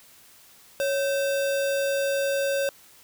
sine tone with sample-and-hold, 554.4 Hz, C#5, in tune, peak -22 dBFS, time 0.8-2.69 s, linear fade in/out 0 ms, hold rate 2100 Hz, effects white hiss -53 dBFS RMS until 3.03 s

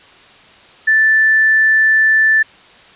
sine tone, 1760 Hz, A6, in tune, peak -8 dBFS, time 0.87-2.43 s, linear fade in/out 10 ms, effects white hiss -43 dBFS RMS until 2.95 s + resampled to 8000 Hz

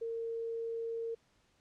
sine tone, 458.1 Hz, A#4, 30 cents flat, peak -35 dBFS, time 0.01-1.15 s, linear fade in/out 10 ms, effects pink hiss -71 dBFS RMS until 1.6 s + low-pass 7000 Hz 12 dB/octave

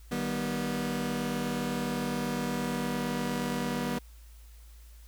sawtooth chord, Eb augmented, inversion none, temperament just, 155.56 / 194.45 / 243.1 Hz, Eb3 / G3 / B3, 0 / -14 / -27 cents, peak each -33 / -31 / -28 dBFS, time 0.11-3.99 s, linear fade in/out 10 ms, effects added 56 Hz sine -48 dBFS peak until 5.07 s + white hiss -61 dBFS RMS until 5.07 s

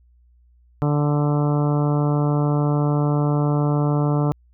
harmonic tone, 146.83 Hz, D3, in tune, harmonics 1 / 2 / 3 / 4 / 5 / 6 / 7 / 8 / 9, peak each -18 / -24 / -28 / -30 / -32 / -34 / -35 / -36 / -37 dBFS, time 0.82-4.32 s, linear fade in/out 0 ms, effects added 60 Hz sine -52 dBFS peak until 4.53 s

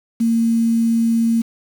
sine tone with quantisation, 229.1 Hz, A#3, 30 cents flat, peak -13 dBFS, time 0.2-1.42 s, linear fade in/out 10 ms, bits 6, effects none

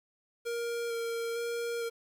square tone with vibrato, 466.2 Hz, A#4, in tune, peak -33 dBFS, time 0.45-1.9 s, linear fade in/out 20 ms, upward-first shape square, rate 1.1 Hz, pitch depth 12 cents each way, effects 10-bit

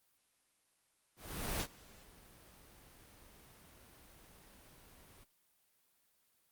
pink noise with ADSR envelope, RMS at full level -36 dBFS, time 1.16-5.25 s, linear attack 440 ms, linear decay 71 ms, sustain -24 dB, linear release 18 ms, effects white hiss -75 dBFS RMS until 6.51 s + Opus 32 kbps

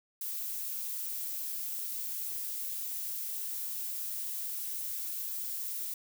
violet noise, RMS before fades -37 dBFS, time 0.21-5.94 s, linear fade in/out 5 ms, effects none

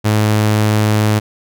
sawtooth tone, 106.7 Hz, G#2, 47 cents sharp, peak -7 dBFS, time 0.04-1.2 s, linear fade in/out 20 ms, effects none

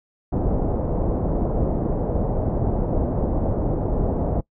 pink low-pass noise, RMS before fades -22 dBFS, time 0.32-4.41 s, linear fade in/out 10 ms, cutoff 710 Hz, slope 24 dB/octave, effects noise-tail reverb RT60 0.1 s tail -22 dB re dry

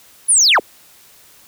sine linear sweep, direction down, 10548 to 164.5 Hz, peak -7 dBFS, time 0.28-0.6 s, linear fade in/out 20 ms, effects tanh soft clip ceiling -6 dBFS + white hiss -47 dBFS RMS until 1.47 s

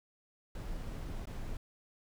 brown noise with dropouts, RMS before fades -40 dBFS, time 0.55-1.57 s, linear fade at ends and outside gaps 2 ms, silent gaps 1.256-1.271 s, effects none

